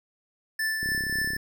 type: tone with tremolo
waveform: square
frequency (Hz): 1760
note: A6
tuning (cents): 0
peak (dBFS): -25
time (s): 0.59-1.37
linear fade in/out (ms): 5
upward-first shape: triangle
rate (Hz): 3.7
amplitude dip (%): 40
type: click train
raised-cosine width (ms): 3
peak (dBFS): -25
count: 19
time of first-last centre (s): 0.83-1.364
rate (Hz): 33.7
effects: 10-bit